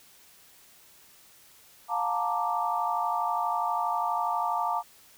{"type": "chord", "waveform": "sine", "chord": "Bb major seventh", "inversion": "second", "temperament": "equal with one note detuned", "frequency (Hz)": [707.8, 880, 932.3, 1174.7], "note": ["F5", "A5", "Bb5", "D6"], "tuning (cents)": [23, 0, 0, 0], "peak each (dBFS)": -31, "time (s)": [1.88, 4.83], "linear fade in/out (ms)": 50, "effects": ["white hiss -56 dBFS RMS until 5.17 s"]}